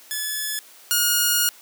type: tone pair in turn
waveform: 5% pulse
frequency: 1718 / 1434.1 Hz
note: A6 / F6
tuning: -42 / +45 cents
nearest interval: minor third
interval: 313 cents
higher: first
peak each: -14 / -6 dBFS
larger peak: second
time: 0.11-0.59 / 0.91-1.49 s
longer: second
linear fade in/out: 0 ms
effects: white hiss -48 dBFS RMS until 1.61 s + high-pass 300 Hz 12 dB/octave